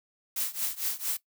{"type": "noise with tremolo", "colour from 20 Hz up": "blue", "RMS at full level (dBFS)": -28, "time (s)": [0.36, 1.17], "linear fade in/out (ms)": 5, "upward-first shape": "triangle", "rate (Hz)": 4.4, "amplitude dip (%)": 95, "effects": ["noise-tail reverb RT60 0.1 s tail -18 dB re dry"]}